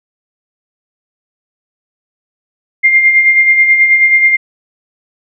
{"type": "tone with tremolo", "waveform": "sine", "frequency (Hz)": 2109, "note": "C7", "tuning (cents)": 13, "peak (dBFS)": -3, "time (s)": [2.83, 4.37], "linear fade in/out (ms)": 20, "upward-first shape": "sine", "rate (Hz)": 9.3, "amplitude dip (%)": 50, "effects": []}